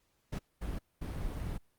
brown noise bursts at uneven times, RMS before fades -37 dBFS, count 3, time 0.32-0.39 / 0.61-0.79 / 1.01-1.58 s, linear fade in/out 10 ms, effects pink hiss -75 dBFS RMS until 1.78 s + Opus 48 kbps

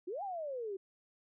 sine exponential two-way sweep, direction up then down, 329.6 to 829 to 373.6 Hz, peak -37 dBFS, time 0.07-0.77 s, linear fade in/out 10 ms, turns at 0.23 s, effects none

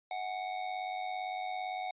square tone with amplitude modulation, 740 Hz, F#5, in tune, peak -33 dBFS, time 0.11-1.91 s, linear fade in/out 2 ms, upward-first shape sine, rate 97.7 Hz, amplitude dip 60%, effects resampled to 8000 Hz

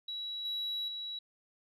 sine tone with level steps, 3900 Hz, B7, 23 cents flat, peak -36 / -32 / -37 dBFS, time 0.08-1.19 s, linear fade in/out 5 ms, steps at 0.45 / 0.88 s, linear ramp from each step 2 ms, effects tanh soft clip ceiling -30 dBFS

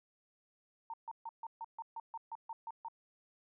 sine tone bursts, 912 Hz, A#5, 38 cents flat, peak -40 dBFS, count 12, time 0.9-2.884 s, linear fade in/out 2 ms, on 37 ms, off 140 ms, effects none

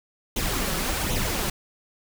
pink noise with flanger, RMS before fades -26 dBFS, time 0.36-1.5 s, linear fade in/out 5 ms, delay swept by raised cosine 0.3 to 5.4 ms, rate 1.3 Hz, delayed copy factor +0.6, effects none

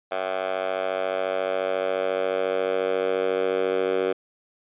10% pulse tone with high-pass filter sweep, 94.2 Hz, F#2, 32 cents sharp, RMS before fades -25 dBFS, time 0.11-4.13 s, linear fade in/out 10 ms, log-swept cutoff 690 to 420 Hz, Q 3.1, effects resampled to 8000 Hz

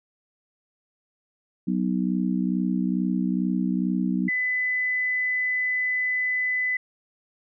harmonic tone, 62.3 Hz, B1, 16 cents sharp, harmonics 3 / 4 / 5, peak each -24 / -26 / -30 dBFS, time 1.67-4.29 s, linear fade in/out 10 ms
sine tone, 2005 Hz, B6, 26 cents sharp, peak -22 dBFS, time 4.28-6.77 s, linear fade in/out 5 ms
effects none

